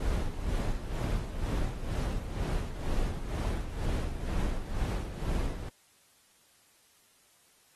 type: noise with tremolo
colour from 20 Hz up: brown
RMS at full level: -29 dBFS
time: 0-5.69 s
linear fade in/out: 5 ms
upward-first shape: sine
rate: 2.1 Hz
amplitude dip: 65%
effects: white hiss -64 dBFS RMS until 7.75 s + AAC 32 kbps